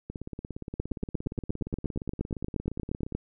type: two click trains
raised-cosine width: 3 ms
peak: -16 / -23 dBFS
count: 21 / 53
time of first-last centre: 0.8-3.15 / 0.1-3.123 s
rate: 8.51 / 17.2 Hz
effects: none